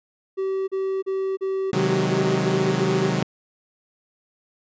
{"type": "tone bursts", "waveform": "triangle", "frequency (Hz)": 384.1, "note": "G4", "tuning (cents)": -35, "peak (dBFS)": -20, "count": 8, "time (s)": [0.37, 3.102], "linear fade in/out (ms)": 20, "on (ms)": 310, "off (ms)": 36}
{"type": "chord", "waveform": "sawtooth", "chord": "Ab dominant seventh", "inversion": "first", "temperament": "equal", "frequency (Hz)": [130.81, 155.56, 185, 207.7], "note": ["C3", "Eb3", "Gb3", "Ab3"], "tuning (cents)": [0, 0, 0, 0], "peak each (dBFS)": [-23, -22, -21, -25], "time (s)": [1.73, 3.23], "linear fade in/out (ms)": 2}
{"effects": ["resampled to 16000 Hz"]}